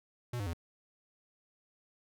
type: tone with pitch steps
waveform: square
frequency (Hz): 121.7 / 101.16 / 84.09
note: B2 / G#2 / E2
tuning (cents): -25 / -45 / +35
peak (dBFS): -35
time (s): 0.33-0.534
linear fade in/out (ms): 5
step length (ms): 68
effects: none